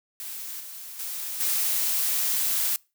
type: noise with level steps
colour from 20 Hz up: blue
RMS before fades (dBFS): -36 / -40 / -33 / -25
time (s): 0.2-2.76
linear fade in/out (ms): 0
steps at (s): 0.6 / 0.99 / 1.4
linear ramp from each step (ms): 5
effects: noise-tail reverb RT60 0.3 s tail -25 dB re dry